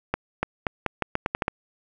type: accelerating click train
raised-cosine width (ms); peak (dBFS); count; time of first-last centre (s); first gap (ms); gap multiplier
0.5; -8; 10; 0.14-1.481; 290; 0.82
effects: none